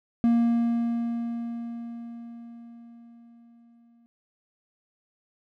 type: tone with exponential decay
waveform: triangle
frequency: 234 Hz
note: A#3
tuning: 7 cents sharp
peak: -15 dBFS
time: 0.24-4.06 s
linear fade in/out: 0 ms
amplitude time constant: 830 ms
effects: none

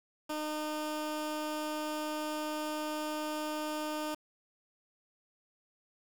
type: tone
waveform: 15% pulse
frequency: 305.2 Hz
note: D#4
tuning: 33 cents flat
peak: -28 dBFS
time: 0.29-4.15 s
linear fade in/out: 10 ms
effects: 9-bit

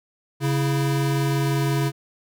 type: tone pair together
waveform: square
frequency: 138.46 / 329.6 Hz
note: C#3 / E4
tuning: -2 / 0 cents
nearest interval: octave + minor third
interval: 1502 cents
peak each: -21 / -28 dBFS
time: 0.4-1.92 s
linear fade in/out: 50 ms
effects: none

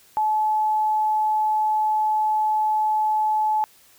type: tone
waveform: sine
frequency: 860 Hz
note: A5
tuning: 40 cents flat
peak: -18 dBFS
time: 0.17-3.64 s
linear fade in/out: 0 ms
effects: white hiss -54 dBFS RMS until 3.98 s

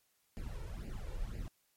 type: noise with flanger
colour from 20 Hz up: brown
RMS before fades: -41 dBFS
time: 0.37-1.48 s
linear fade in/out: 0 ms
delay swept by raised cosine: 0.41 to 2.21 ms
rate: 2 Hz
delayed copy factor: +0.85
effects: white hiss -75 dBFS RMS until 1.76 s + MP3 64 kbps

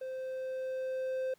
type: tone with level ramp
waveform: triangle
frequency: 520 Hz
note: C5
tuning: 11 cents flat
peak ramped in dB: -35 to -29 dBFS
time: 0.01-1.34 s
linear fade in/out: 5 ms
effects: pink hiss -68 dBFS RMS until 1.38 s + high-pass 100 Hz 12 dB/octave

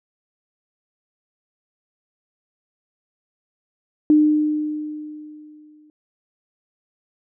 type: tone with exponential decay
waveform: sine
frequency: 303 Hz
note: D#4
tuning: 46 cents flat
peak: -9 dBFS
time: 4.1-5.9 s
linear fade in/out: 1 ms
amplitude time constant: 390 ms
effects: none

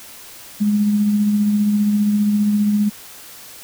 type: tone with tremolo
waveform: sine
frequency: 207.7 Hz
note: G#3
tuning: in tune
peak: -12 dBFS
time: 0.6-2.9 s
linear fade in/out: 20 ms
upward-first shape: sine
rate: 15 Hz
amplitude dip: 30%
effects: white hiss -39 dBFS RMS until 3.63 s

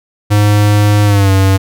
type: tone with pitch glide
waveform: square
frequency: 103.83 to 96.32 Hz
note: G#2 to G2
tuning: 0 to -30 cents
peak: -7 dBFS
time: 0.3-1.58 s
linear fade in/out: 20 ms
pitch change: -130 cents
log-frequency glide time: 1.05-1.31 s
effects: none

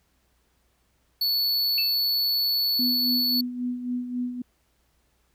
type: tone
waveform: square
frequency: 4435 Hz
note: C#8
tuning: in tune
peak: -22 dBFS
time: 1.21-3.41 s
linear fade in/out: 5 ms
type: tone with exponential decay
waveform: sine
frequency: 2637 Hz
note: E7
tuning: in tune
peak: -24 dBFS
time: 1.78-1.99 s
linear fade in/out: 1 ms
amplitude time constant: 45 ms
type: tone with tremolo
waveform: sine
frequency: 246.9 Hz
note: B3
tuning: in tune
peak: -24 dBFS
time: 2.79-4.42 s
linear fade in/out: 5 ms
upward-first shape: sine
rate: 3.7 Hz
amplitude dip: 60%
effects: added 60 Hz sine -69 dBFS peak until 5.34 s + pink hiss -69 dBFS RMS until 5.34 s

